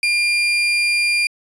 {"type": "tone", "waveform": "35% pulse", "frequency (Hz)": 2400, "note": "D7", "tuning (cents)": 37, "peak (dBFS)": -13, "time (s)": [0.03, 1.27], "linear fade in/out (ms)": 2, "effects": ["resampled to 22050 Hz"]}